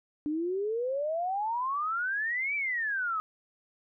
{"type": "exponential two-way sweep", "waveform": "sine", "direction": "up then down", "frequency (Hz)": [291.8, 2349, 1250], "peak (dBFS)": -28, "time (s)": [0.26, 3.2], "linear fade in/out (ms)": 0, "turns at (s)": 2.55, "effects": []}